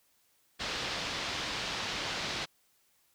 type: low-pass noise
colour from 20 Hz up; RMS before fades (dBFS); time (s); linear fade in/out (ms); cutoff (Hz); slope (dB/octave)
white; -36; 0.59-2.46; 20; 4800; 24
effects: white hiss -70 dBFS RMS until 3.14 s